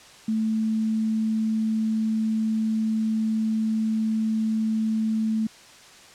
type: tone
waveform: sine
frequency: 220 Hz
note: A3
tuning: in tune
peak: -21 dBFS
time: 0.28-5.47 s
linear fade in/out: 5 ms
effects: white hiss -48 dBFS RMS until 6.14 s + low-pass 7000 Hz 12 dB/octave